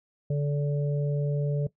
harmonic tone, 144.6 Hz, D3, 27 cents flat, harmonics 1 / 3 / 4, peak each -24 / -34 / -36 dBFS, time 0.3-1.67 s, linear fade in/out 5 ms, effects noise-tail reverb RT60 0.1 s tail -18 dB re dry

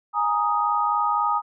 sine chord, Ab suspended second, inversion none, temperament just, 830.6 / 934.4 / 1245.9 Hz, Ab5 / Bb5 / Eb6, 0 / +4 / +2 cents, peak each -25 / -25 / -22 dBFS, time 0.13-1.42 s, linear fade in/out 50 ms, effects none

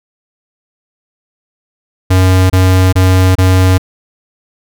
square tone bursts, 93 Hz, F#2, 9 cents sharp, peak -6 dBFS, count 4, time 2.1-3.781 s, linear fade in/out 10 ms, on 400 ms, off 27 ms, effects none

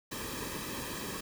pink noise with comb filter, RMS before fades -39 dBFS, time 0.11-1.21 s, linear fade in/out 10 ms, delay 1.4 ms, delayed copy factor -0.7, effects none

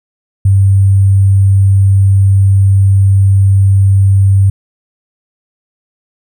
sine tone with sample-and-hold, 97.5 Hz, G2, 9 cents flat, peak -4 dBFS, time 0.45-4.5 s, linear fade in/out 5 ms, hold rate 8820 Hz, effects none

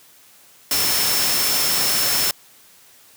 sine tone in noise, 5340 Hz, E8, 22 cents sharp, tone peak -23 dBFS, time 0.71-2.31 s, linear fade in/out 2 ms, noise white, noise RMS -20 dBFS, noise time 0.71-2.31 s, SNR -6 dB, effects white hiss -50 dBFS RMS until 3.16 s + high-pass 80 Hz 12 dB/octave

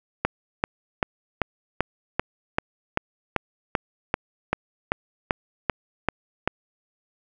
click train, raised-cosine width 0.5 ms, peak -5 dBFS, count 17, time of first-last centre 0.25-6.476 s, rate 2.57 Hz, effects none

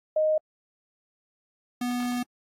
sine / square tone pair in turn, 621 / 245.3 Hz, D#5 / B3, -3 / -12 cents, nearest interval octave + major third, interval 1609 cents, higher first, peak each -20 / -27 dBFS, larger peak first, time 0.16-0.38 / 1.81-2.23 s, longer second, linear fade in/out 5 ms, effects AAC 48 kbps

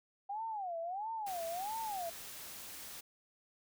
sine tone with vibrato, 774 Hz, G5, 22 cents flat, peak -37 dBFS, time 0.29-2.1 s, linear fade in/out 10 ms, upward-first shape sine, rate 1.5 Hz, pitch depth 270 cents each way
white noise, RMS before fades -48 dBFS, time 1.26-3.01 s, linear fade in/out 10 ms
effects none

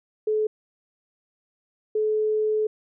sine tone pair in turn, 430 / 430 Hz, A4 / A4, -40 / -40 cents, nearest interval unison, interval 0 cents, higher neither, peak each -20 / -20 dBFS, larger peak neither, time 0.27-0.47 / 1.95-2.67 s, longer second, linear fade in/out 5 ms, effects none

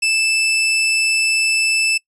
sawtooth tone, 2637 Hz, E7, in tune, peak -11 dBFS, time 0.02-1.98 s, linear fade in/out 10 ms, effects noise-tail reverb RT60 0.1 s tail -24 dB re dry + resampled to 24000 Hz

